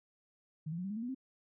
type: tone with pitch steps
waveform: sine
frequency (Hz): 155.56 / 167.69 / 180.77 / 194.86 / 210.1 / 226.4 / 244.1 / 263.1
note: D#3 / E3 / F#3 / G3 / G#3 / A3 / B3 / C4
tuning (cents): 0 / +30 / -40 / -10 / +20 / +50 / -20 / +10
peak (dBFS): -36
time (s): 0.66-1.148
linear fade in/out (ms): 10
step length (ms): 61
effects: none